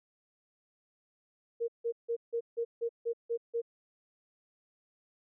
sine tone bursts, 466.2 Hz, A#4, in tune, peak -29 dBFS, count 9, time 1.6-3.618 s, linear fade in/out 20 ms, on 82 ms, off 160 ms, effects none

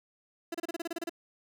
30% pulse tone bursts, 336.3 Hz, E4, 35 cents sharp, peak -30 dBFS, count 11, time 0.52-1.095 s, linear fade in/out 5 ms, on 25 ms, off 30 ms, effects none

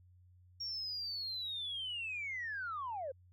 sine linear sweep, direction down, 5588 to 497.4 Hz, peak -37 dBFS, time 0.6-3.12 s, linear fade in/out 10 ms, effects tanh soft clip ceiling -33 dBFS + added 90 Hz sine -60 dBFS peak until 3.32 s

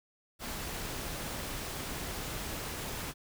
pink noise with amplitude modulation, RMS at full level -37 dBFS, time 0.39-3.14 s, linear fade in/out 50 ms, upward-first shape sine, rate 284 Hz, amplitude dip 35%, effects none

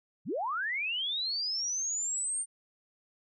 sine linear sweep, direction up, 108.8 to 8910 Hz, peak -30 dBFS, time 0.25-2.46 s, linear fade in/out 50 ms, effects none

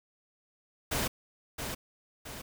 pink noise with echo, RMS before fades -31 dBFS, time 0.91-1.08 s, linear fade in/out 10 ms, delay 670 ms, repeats 2, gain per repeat -6 dB, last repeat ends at 2.42 s, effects none

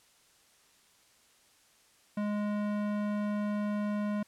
square tone with low-pass filter, 207.7 Hz, G#3, in tune, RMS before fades -32 dBFS, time 2.17-4.23 s, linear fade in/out 5 ms, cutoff 1800 Hz, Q 0.64, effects white hiss -64 dBFS RMS until 4.27 s + low-pass 10000 Hz 12 dB/octave

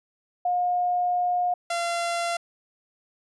sine / sawtooth tone pair in turn, 715 / 686.1 Hz, F5 / F5, +41 / -31 cents, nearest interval minor second, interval 72 cents, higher first, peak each -21 dBFS, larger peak neither, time 0.45-1.54 / 1.7-2.37 s, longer first, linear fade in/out 5 ms, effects resampled to 24000 Hz

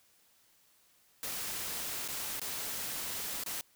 white noise with dropouts, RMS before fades -38 dBFS, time 1.23-3.61 s, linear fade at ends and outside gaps 0 ms, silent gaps 2.078-2.086 / 2.396-2.416 / 3.436-3.462 s, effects white hiss -67 dBFS RMS until 3.75 s

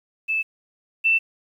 sine tone pair in turn, 2626 / 2670 Hz, E7 / E7, -7 / +22 cents, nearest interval unison, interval 29 cents, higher second, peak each -20 / -15 dBFS, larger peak second, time 0.28-0.43 / 1.04-1.19 s, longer neither, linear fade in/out 20 ms, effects 9-bit

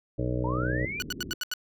harmonic tone, 61.6 Hz, B1, 4 cents flat, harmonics 1 / 2 / 3 / 4 / 5 / 6 / 7 / 8 / 9 / 10, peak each -33 / -30 / -39 / -44 / -33 / -46 / -37 / -39 / -36 / -43 dBFS, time 0.18-0.86 s, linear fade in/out 10 ms
sine linear sweep, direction up, 871 to 2466 Hz, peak -32 dBFS, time 0.44-1.01 s, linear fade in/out 5 ms
white low-pass noise, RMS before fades -41 dBFS, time 0.56-1.34 s, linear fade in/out 5 ms, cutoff 390 Hz, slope 48 dB/octave
15% pulse tone bursts, 1474 Hz, F#6, 7 cents flat, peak -22 dBFS, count 6, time 1-1.537 s, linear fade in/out 0 ms, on 22 ms, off 81 ms
effects none

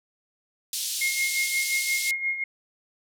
pink band-pass noise, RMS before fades -30 dBFS, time 0.73-2.11 s, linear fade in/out 2 ms, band 3700 to 13000 Hz, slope 24 dB/octave
sine tone with tremolo, 2144 Hz, C7, 42 cents sharp, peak -22 dBFS, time 1.01-2.44 s, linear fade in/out 5 ms, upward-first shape sine, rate 5.7 Hz, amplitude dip 65%
effects none

